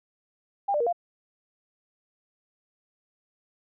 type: tone with pitch steps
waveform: sine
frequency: 801 / 593 / 473.1 / 695 Hz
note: G5 / D5 / A#4 / F5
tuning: +37 / +17 / +26 / -9 cents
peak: -22 dBFS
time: 0.68-0.928 s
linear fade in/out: 10 ms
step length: 62 ms
effects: none